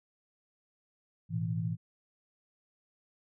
sine chord, A suspended second, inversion none, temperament equal, 110 / 123.47 / 164.81 Hz, A2 / B2 / E3, 0 / 0 / 0 cents, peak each -34 / -38 / -33 dBFS, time 1.29-1.77 s, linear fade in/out 50 ms, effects none

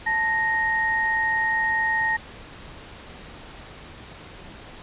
sine tone pair together, 880 / 1864.7 Hz, A5 / A#6, 0 / 0 cents, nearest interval octave + minor second, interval 1300 cents, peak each -26 / -21 dBFS, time 0.06-2.17 s, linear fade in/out 10 ms, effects pink hiss -42 dBFS RMS until 4.82 s + resampled to 8000 Hz

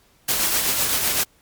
white noise with tremolo, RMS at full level -19 dBFS, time 0.28-1.24 s, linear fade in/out 10 ms, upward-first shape triangle, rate 7.9 Hz, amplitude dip 45%, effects pink hiss -58 dBFS RMS until 1.41 s + MP3 96 kbps

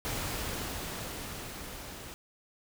pink noise with level ramp, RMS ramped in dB -34 to -45 dBFS, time 0.05-2.14 s, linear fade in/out 0 ms, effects none

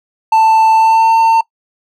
triangle tone with pitch glide, 886 to 903.1 Hz, A5 to A5, +12 to +45 cents, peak -4 dBFS, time 0.32-1.41 s, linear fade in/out 5 ms, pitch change +33 cents, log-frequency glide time 0.73-1.13 s, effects noise-tail reverb RT60 0.1 s tail -22 dB re dry

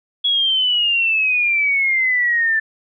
sine exponential sweep, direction down, 3368 to 1760 Hz, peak -14 dBFS, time 0.24-2.6 s, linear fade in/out 10 ms, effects none

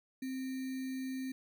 sine tone with sample-and-hold, 261.6 Hz, C4, in tune, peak -36 dBFS, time 0.22-1.32 s, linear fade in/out 5 ms, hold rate 2100 Hz, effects none

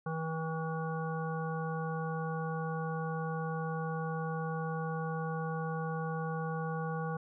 harmonic tone, 161 Hz, E3, 41 cents flat, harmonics 1 / 3 / 5 / 7 / 9, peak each -35 / -40 / -42 / -43 / -45 dBFS, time 0.06-7.17 s, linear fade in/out 5 ms, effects none

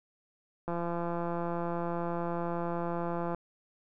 click train, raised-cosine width 1 ms, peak -21 dBFS, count 457, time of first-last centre 0.68-3.347 s, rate 171 Hz, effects none

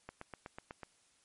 click train, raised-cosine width 0.5 ms, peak -29 dBFS, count 7, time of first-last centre 0.09-0.833 s, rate 8.08 Hz, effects white hiss -70 dBFS RMS until 1.24 s + MP3 48 kbps

